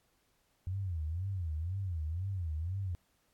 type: tone with vibrato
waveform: sine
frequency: 87.1 Hz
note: F2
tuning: 4 cents flat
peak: -33 dBFS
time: 0.67-2.95 s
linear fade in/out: 0 ms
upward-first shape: sine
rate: 2 Hz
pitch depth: 220 cents each way
effects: pink hiss -74 dBFS RMS until 3.33 s + AAC 64 kbps